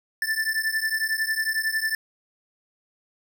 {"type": "beating tone pair", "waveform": "square", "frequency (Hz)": [1760, 1771], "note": ["A6", "A6"], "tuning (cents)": [0, 11], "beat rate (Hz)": 11, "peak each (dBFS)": -27, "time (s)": [0.22, 1.95], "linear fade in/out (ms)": 2, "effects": []}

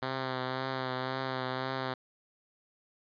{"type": "tone with vibrato", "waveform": "5% pulse", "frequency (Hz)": 130.3, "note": "C3", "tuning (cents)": -7, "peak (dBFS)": -21, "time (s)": [0.02, 1.94], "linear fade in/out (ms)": 5, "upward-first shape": "triangle", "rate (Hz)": 1.9, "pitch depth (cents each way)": 31, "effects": ["resampled to 11025 Hz"]}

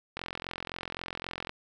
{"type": "click train", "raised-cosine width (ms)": 0.3, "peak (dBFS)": -19, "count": 59, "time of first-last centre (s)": [0.17, 1.494], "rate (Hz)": 43.8, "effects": []}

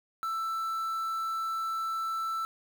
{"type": "tone with quantisation", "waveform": "triangle", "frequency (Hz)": 1327, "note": "E6", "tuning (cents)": 11, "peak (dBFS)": -28, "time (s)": [0.23, 2.45], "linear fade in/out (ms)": 0, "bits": 8, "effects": []}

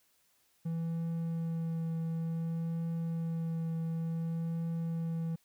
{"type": "tone with vibrato", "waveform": "triangle", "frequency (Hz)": 164.81, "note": "E3", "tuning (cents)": 0, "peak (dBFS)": -30, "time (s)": [0.65, 5.36], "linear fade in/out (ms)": 10, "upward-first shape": "triangle", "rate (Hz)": 0.56, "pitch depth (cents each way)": 14, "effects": ["white hiss -71 dBFS RMS until 5.44 s"]}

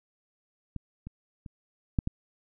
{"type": "clicks", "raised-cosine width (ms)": 5, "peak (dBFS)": [-23, -27, -29, -12, -17], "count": 5, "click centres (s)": [0.763, 1.07, 1.462, 1.988, 2.074], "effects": []}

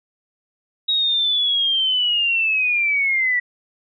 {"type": "linear sweep", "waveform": "sine", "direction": "down", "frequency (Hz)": [3808, 1939], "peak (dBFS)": -16, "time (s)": [0.88, 3.4], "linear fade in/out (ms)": 10, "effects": []}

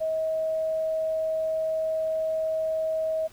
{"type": "tone", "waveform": "sine", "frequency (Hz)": 637, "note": "D#5", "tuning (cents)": 41, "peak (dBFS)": -24, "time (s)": [0, 3.28], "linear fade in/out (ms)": 20, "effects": ["pink hiss -54 dBFS RMS until 3.32 s"]}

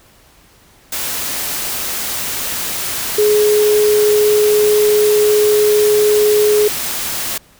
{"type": "tone in noise", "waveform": "sine", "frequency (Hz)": 421, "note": "G#4", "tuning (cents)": 24, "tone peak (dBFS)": -9, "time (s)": [3.18, 6.68], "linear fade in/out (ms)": 5, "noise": "white", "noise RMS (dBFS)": -21, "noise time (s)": [0.92, 7.38], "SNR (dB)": 9, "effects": ["pink hiss -48 dBFS RMS until 7.59 s"]}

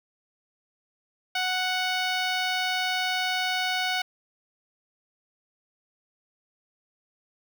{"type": "tone with notch filter", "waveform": "10% pulse", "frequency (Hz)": 740, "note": "F#5", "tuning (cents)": 0, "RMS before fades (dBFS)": -27, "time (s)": [1.35, 4.02], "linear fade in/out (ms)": 5, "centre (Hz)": 12000, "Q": 0.58, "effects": []}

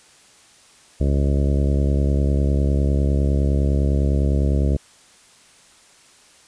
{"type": "harmonic tone", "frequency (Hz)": 69.9, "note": "C#2", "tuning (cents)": 15, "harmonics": [1, 2, 3, 4, 5, 6, 7, 8, 9], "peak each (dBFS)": [-17, -23, -27, -29, -31, -33, -34, -35, -36], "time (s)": [1, 4.77], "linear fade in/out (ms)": 10, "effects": ["white hiss -51 dBFS RMS until 6.47 s", "resampled to 22050 Hz"]}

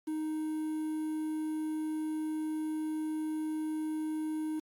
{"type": "tone with quantisation", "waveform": "triangle", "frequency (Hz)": 311.1, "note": "D#4", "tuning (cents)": 0, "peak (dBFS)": -30, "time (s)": [0.07, 4.6], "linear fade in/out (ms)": 10, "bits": 9, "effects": ["AAC 64 kbps"]}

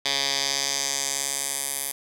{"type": "tone with band-pass filter sweep", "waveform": "10% pulse", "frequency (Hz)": 138.59, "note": "C#3", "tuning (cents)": 0, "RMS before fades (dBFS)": -27, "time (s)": [0.05, 1.92], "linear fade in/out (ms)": 5, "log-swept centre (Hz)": [4100, 11000], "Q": 1.9, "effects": []}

